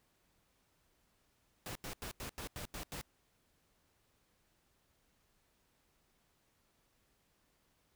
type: noise bursts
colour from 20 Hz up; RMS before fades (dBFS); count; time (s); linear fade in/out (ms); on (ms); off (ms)
pink; -44; 8; 1.66-3.013; 0; 93; 87
effects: pink hiss -75 dBFS RMS until 7.95 s